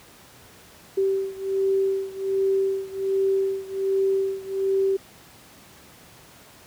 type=beating tone pair; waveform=sine; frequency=387.3 / 388.6 Hz; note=G4 / G4; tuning=-21 / -15 cents; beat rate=1.3 Hz; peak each=-23 / -25 dBFS; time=0.97-4.97 s; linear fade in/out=10 ms; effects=pink hiss -49 dBFS RMS until 6.66 s + high-pass 80 Hz 12 dB/octave